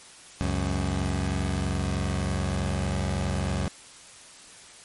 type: tone pair together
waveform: 20% pulse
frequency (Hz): 69.3 / 92.45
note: C#2 / F#2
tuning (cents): 0 / -1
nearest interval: perfect fourth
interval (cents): 499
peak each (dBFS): -23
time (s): 0.41-3.68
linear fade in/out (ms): 0
effects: white hiss -48 dBFS RMS until 4.84 s + MP3 48 kbps